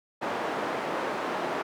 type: band-pass noise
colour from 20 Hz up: white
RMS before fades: -31 dBFS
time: 0.21-1.63 s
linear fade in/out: 20 ms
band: 270 to 1000 Hz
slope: 12 dB/octave
effects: none